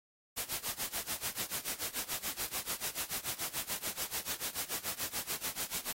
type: noise with tremolo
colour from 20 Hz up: white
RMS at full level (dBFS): -35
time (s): 0.36-5.93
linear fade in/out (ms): 20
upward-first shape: sine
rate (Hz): 6.9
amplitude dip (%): 90
effects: AAC 48 kbps